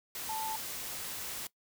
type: tone in noise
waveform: sine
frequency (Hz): 880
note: A5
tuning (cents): 0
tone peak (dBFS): -35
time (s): 0.29-0.56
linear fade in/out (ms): 2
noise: white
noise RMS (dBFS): -40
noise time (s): 0.15-1.47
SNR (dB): +2
effects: noise-tail reverb RT60 0.1 s tail -20 dB re dry